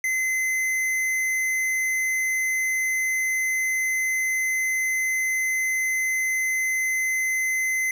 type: tone with hard clipping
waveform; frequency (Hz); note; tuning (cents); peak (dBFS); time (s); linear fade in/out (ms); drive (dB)
sine; 2051; C7; -35; -23; 0.04-7.91; 2; 15
effects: none